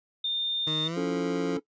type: tone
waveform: sine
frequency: 3620 Hz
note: A7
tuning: 48 cents sharp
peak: -26 dBFS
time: 0.24-0.88 s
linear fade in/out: 5 ms
type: tone with pitch glide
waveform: 20% pulse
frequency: 155.56 to 175.62 Hz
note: D#3 to F3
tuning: 0 to +10 cents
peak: -26 dBFS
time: 0.67-1.57 s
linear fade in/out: 2 ms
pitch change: +210 cents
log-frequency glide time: 0.83-0.98 s
type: chord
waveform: triangle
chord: A major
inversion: first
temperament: equal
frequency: 277.2 / 329.6 / 440 Hz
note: C#4 / E4 / A4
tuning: 0 / 0 / 0 cents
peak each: -28 / -34 / -28 dBFS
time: 0.96-1.6 s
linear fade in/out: 20 ms
effects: noise-tail reverb RT60 0.1 s tail -18 dB re dry + resampled to 16000 Hz